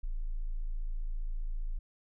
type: tone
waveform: sine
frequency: 27.5 Hz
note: A0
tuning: in tune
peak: -31 dBFS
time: 0.03-1.79 s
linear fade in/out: 10 ms
effects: none